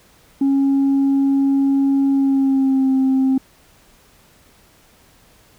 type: tone with pitch glide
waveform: sine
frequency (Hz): 274.6 to 264.6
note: C#4 to C4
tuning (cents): -16 to +20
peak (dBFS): -11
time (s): 0.41-3.38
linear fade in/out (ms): 5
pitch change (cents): -64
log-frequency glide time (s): 2.11-2.92
effects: tanh soft clip ceiling -11 dBFS + pink hiss -52 dBFS RMS until 5.58 s